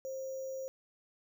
sine tone with sample-and-hold, 530 Hz, C5, 22 cents sharp, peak -37 dBFS, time 0.05-0.68 s, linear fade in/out 0 ms, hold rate 6300 Hz, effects none

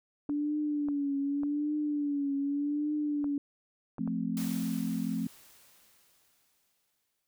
sine tone with vibrato, 289.2 Hz, D4, 27 cents flat, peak -28 dBFS, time 0.29-3.38 s, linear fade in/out 2 ms, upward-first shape triangle, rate 0.85 Hz, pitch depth 73 cents each way
clicks, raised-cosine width 1 ms, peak -30 dBFS, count 6, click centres 0.296 / 0.886 / 1.434 / 3.243 / 3.983 / 4.076 s
sine chord, F major, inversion none, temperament equal, 174.61 / 220 / 261.6 Hz, F3 / A3 / C4, 0 / 0 / 0 cents, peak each -35 / -33 / -34 dBFS, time 3.99-5.27 s, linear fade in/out 5 ms
white noise with exponential decay, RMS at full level -42 dBFS, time 4.37-7.27 s, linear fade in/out 0 ms, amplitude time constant 630 ms
effects none

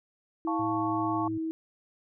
sine tone with pitch glide, 325.5 to 321.9 Hz, E4 to E4, -22 to -41 cents, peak -29 dBFS, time 0.45-1.51 s, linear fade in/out 0 ms, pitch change -19 cents, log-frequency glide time 0.66-0.81 s
sine chord, F augmented, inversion none, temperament equal, 698.5 / 880 / 1108.7 Hz, F5 / A5 / C#6, 0 / 0 / 0 cents, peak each -35 / -33 / -32 dBFS, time 0.47-1.28 s, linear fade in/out 5 ms
sine tone with vibrato, 109.9 Hz, A2, 2 cents flat, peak -38 dBFS, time 0.59-1.38 s, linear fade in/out 5 ms, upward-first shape triangle, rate 18 Hz, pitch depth 55 cents each way
effects none

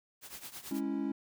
white noise with tremolo, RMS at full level -43 dBFS, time 0.21-0.81 s, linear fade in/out 50 ms, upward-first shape triangle, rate 9.1 Hz, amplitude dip 85%
triangle chord, C# minor, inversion second, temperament equal, 207.7 / 277.2 / 329.6 Hz, G#3 / C#4 / E4, 0 / 0 / 0 cents, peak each -36 / -32 / -36 dBFS, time 0.71-1.12 s, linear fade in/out 5 ms
effects none

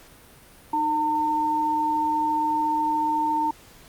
sine tone pair together, 308 / 907 Hz, D#4 / A#5, -17 / -48 cents, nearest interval octave + perfect fifth, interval 1869 cents, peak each -29 / -21 dBFS, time 0.73-3.51 s, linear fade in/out 5 ms, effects pink hiss -50 dBFS RMS until 3.88 s + Opus 48 kbps

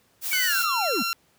blue noise, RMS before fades -29 dBFS, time 0.21-0.67 s, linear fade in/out 50 ms
triangle linear sweep, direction down, 2300 to 182 Hz, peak -23 dBFS, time 0.31-1.03 s, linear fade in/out 10 ms
15% pulse tone with pitch glide, 1500 to 1367.6 Hz, F#6 to F6, +23 to -37 cents, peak -18 dBFS, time 0.33-1.13 s, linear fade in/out 0 ms, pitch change -160 cents, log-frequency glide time 0.46-0.54 s
effects pink hiss -63 dBFS RMS until 1.38 s + high-pass 80 Hz 12 dB/octave

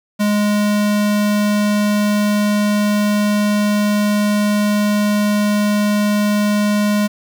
square tone, 207.7 Hz, G#3, in tune, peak -14 dBFS, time 0.19-7.08 s, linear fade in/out 20 ms, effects 8-bit

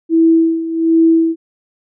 sine tone with tremolo, 327.5 Hz, E4, 11 cents flat, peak -6 dBFS, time 0.09-1.36 s, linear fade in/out 50 ms, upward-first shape sine, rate 1.3 Hz, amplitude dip 75%, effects none

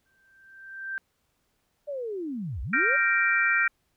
sine tone with exponential growth, 1568 Hz, G6, in tune, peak -28 dBFS, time 0.06-0.98 s, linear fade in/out 0 ms, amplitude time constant 200 ms
sine linear two-way sweep, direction down then up, 598 to 50.2 to 598 Hz, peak -30 dBFS, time 1.87-2.97 s, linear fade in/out 20 ms, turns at 2.62 s
sine chord, G minor seventh, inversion third, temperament equal with one note detuned, 1388.9 / 1568 / 1864.7 / 2349 Hz, F6 / G6 / Bb6 / D7, -10 / 0 / 0 / 0 cents, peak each -26 dBFS, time 2.73-3.68 s, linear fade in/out 5 ms
effects pink hiss -73 dBFS RMS until 3.96 s

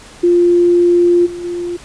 sine tone with level steps, 349.2 Hz, F4, in tune, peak -7 / -23 / -18 dBFS, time 0.23-1.77 s, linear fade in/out 10 ms, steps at 1.25 / 1.43 s, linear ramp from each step 20 ms, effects pink hiss -38 dBFS RMS until 1.84 s + resampled to 22050 Hz

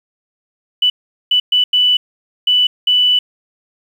sine tone bursts at uneven times, 2976 Hz, F#7, 9 cents sharp, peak -9 dBFS, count 6, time 0.82-0.9 / 1.31-1.4 / 1.52-1.64 / 1.73-1.97 / 2.47-2.67 / 2.87-3.19 s, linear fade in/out 5 ms, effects 7-bit

